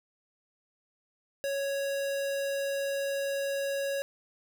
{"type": "tone", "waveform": "square", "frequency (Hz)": 554.4, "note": "C#5", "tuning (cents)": 0, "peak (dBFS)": -30, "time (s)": [1.44, 4.02], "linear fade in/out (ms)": 0, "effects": []}